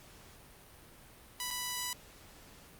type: tone with dropouts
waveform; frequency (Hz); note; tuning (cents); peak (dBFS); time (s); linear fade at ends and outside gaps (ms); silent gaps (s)
5% pulse; 987.8; B5; 0; -23; 1.4-1.93; 1; 1.505-1.509
effects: pink hiss -56 dBFS RMS until 2.79 s + Opus 48 kbps